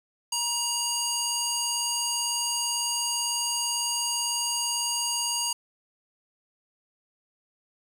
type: tone with band-pass filter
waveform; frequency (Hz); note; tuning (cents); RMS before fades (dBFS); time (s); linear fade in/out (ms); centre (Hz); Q
square; 949; A#5; +31; -28; 0.32-5.53; 5; 7400; 1.4
effects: 8-bit

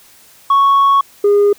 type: tone pair in turn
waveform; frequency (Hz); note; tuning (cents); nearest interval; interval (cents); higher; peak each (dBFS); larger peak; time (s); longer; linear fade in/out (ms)
sine; 1108.7 / 408.2; C#6 / G#4; 0 / -30; octave + perfect fourth; 1730; first; -5; neither; 0.5-1.01 / 1.24-1.53; first; 5
effects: tanh soft clip ceiling -6 dBFS + white hiss -45 dBFS RMS until 1.58 s

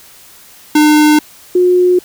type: tone pair in turn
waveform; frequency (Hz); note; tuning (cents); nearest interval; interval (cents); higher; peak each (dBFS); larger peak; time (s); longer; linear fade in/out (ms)
square / sine; 302.1 / 360.6; D4 / F#4; +49 / -45; minor third; 306; second; -6; neither; 0.75-1.19 / 1.55-1.99; neither; 5
effects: white hiss -40 dBFS RMS until 2.04 s

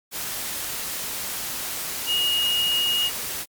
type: tone in noise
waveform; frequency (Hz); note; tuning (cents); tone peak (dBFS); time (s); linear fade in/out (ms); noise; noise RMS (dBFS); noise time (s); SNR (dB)
sine; 2868; F7; +45; -20; 2.06-3.11; 50; white; -30; 0.11-3.46; +7
effects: Opus 48 kbps

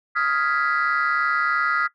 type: chord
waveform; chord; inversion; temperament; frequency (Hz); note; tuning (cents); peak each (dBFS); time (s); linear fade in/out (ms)
sine; F half-diminished seventh; third; equal with one note detuned; 1253.9 / 1396.9 / 1661.2 / 1975.5; Eb6 / F6 / Ab6 / Cb7; +13 / 0 / 0 / 0; -22 / -22 / -26 / -26; 0.15-1.88; 20
effects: noise-tail reverb RT60 0.1 s tail -18 dB re dry + tanh soft clip ceiling -13 dBFS

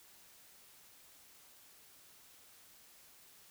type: silence
effects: white hiss -61 dBFS RMS until 3.5 s

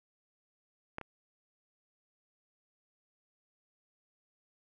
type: clicks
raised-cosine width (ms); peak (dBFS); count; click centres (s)
0.5; -22 / -28; 2; 0.984 / 1.013
effects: none

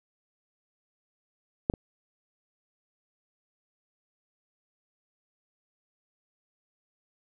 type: clicks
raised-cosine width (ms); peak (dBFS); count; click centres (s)
2; -10 / -20; 2; 1.699 / 1.738
effects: none

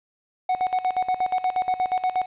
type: tone with tremolo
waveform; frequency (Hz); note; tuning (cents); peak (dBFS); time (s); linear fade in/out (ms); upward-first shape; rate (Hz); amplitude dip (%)
triangle; 740; F#5; 0; -17; 0.49-2.26; 5; square; 8.4; 80
effects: resampled to 8000 Hz + 9-bit

